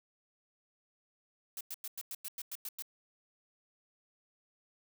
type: noise bursts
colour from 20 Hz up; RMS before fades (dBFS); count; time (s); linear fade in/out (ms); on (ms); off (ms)
blue; -41; 10; 1.57-2.823; 2; 38; 97
effects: none